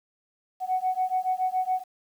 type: beating tone pair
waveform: sine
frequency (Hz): 740 / 747.1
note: F#5 / F#5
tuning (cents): 0 / +17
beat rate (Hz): 7.1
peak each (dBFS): -26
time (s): 0.6-1.84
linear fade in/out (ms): 50
effects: tanh soft clip ceiling -17 dBFS + 9-bit